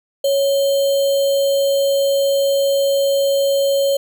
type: tone with sample-and-hold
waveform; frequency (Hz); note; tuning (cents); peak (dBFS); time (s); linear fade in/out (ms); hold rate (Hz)
sine; 554.4; C#5; 0; -13; 0.24-3.97; 5; 3675
effects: none